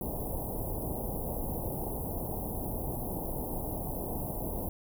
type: band-stop noise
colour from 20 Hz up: pink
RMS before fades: -35 dBFS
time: 0.01-4.69 s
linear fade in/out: 2 ms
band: 880 to 11000 Hz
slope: 48 dB/octave
effects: none